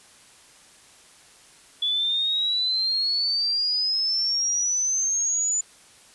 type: exponential sweep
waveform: sine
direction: up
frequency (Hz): 3423 to 7040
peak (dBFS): -21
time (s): 1.82-5.61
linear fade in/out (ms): 5
effects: white hiss -52 dBFS RMS until 6.14 s + resampled to 24000 Hz